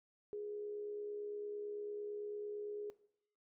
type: tone with amplitude modulation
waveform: sine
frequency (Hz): 415.3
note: G#4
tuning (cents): 0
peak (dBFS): -39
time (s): 0.33-2.9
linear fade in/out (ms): 0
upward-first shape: sine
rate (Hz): 68.9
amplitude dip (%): 35
effects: noise-tail reverb RT60 0.7 s tail -18 dB re dry